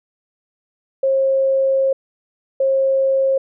sine tone pair in turn, 537 / 537 Hz, C5 / C5, +45 / +45 cents, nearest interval unison, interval 0 cents, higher neither, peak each -13 dBFS, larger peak neither, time 1.03-1.93 / 2.6-3.38 s, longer first, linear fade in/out 5 ms, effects none

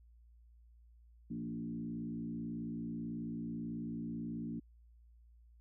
sine tone with frequency modulation, 228.3 Hz, A#3, 36 cents flat, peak -38 dBFS, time 1.3-4.6 s, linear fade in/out 10 ms, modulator 58.3 Hz, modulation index 1.2, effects added 58 Hz sine -59 dBFS peak until 5.6 s

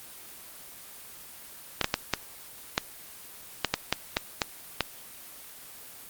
clicks, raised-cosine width 0.2 ms, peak -5 dBFS, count 11, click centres 1.813 / 1.844 / 1.941 / 2.137 / 2.779 / 3.647 / 3.74 / 3.926 / 4.169 / 4.418 / 4.807 s, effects white hiss -46 dBFS RMS until 6.09 s + Opus 24 kbps

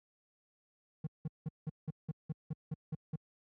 triangle tone bursts, 155.56 Hz, D#3, in tune, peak -32 dBFS, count 11, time 1.04-3.159 s, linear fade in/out 5 ms, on 29 ms, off 180 ms, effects high-pass 60 Hz 12 dB/octave

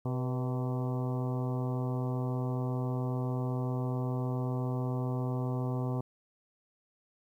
harmonic tone with a mistuned harmonic, 127.3 Hz, C3, 47 cents flat, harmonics 1 / 2 / 3 / 4 / 5 / 6 / 7 / 8 / 9, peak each -31 / -37 / -41 / -43 / -45 / -47 / -48 / -49 / -50 dBFS, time 0.05-6.01 s, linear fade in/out 5 ms, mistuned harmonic 4, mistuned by -51 cents, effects 11-bit

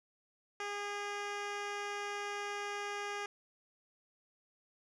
10% pulse tone with low-pass filter, 408.4 Hz, G#4, 29 cents flat, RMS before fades -40 dBFS, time 0.6-3.26 s, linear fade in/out 2 ms, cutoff 5900 Hz, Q 0.78, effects none

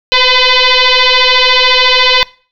sine tone with frequency modulation, 513 Hz, C5, 34 cents flat, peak -5 dBFS, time 0.12-2.23 s, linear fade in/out 0 ms, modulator 506 Hz, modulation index 7.8, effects noise-tail reverb RT60 0.4 s tail -22 dB re dry

